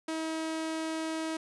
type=tone; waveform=sawtooth; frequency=320 Hz; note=D#4; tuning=49 cents sharp; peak=-28 dBFS; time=0.08-1.37 s; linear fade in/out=5 ms; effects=resampled to 24000 Hz